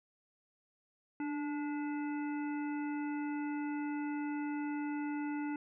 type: harmonic tone with a mistuned harmonic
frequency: 289.4 Hz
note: D4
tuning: 25 cents flat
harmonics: 1 / 3 / 5 / 7 / 9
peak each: -35 / -45 / -49 / -52 / -54 dBFS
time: 1.2-5.56 s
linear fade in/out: 2 ms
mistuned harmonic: 1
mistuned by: +35 cents
effects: none